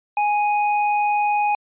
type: tone with tanh clipping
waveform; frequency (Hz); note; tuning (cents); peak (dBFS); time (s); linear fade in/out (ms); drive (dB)
sine; 830.6; G#5; 0; -19; 0.17-1.55; 2; 18
effects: resampled to 8000 Hz